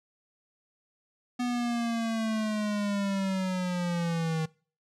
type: linear sweep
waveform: square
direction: down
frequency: 246.9 to 157.8 Hz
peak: -28 dBFS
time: 1.39-4.46 s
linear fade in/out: 10 ms
effects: noise-tail reverb RT60 0.4 s tail -23 dB re dry + low-pass 8000 Hz 12 dB/octave